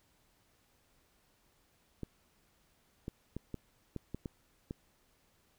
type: clicks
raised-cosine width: 3 ms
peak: -26 dBFS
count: 8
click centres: 2.033 / 3.081 / 3.366 / 3.543 / 3.963 / 4.146 / 4.258 / 4.709 s
effects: pink hiss -71 dBFS RMS until 5.58 s